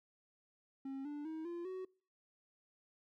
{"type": "tone with pitch steps", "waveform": "triangle", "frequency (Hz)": [270.2, 293, 317.6, 344.4, 373.4], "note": ["C#4", "D4", "D#4", "F4", "F#4"], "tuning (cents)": [-44, -4, 36, -24, 16], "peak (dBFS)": -39, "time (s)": [0.85, 1.85], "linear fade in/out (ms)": 5, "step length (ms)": 200, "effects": ["noise-tail reverb RT60 0.4 s tail -25 dB re dry"]}